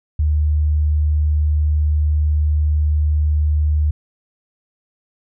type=tone; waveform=sine; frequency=75.5 Hz; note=D2; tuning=48 cents sharp; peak=-13 dBFS; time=0.19-3.91 s; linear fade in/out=5 ms; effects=none